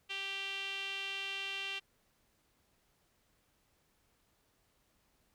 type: tone with band-pass filter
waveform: sawtooth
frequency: 392 Hz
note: G4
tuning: in tune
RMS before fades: -40 dBFS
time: 0.09-1.8 s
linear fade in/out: 20 ms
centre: 2900 Hz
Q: 5.4
effects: pink hiss -74 dBFS RMS until 5.34 s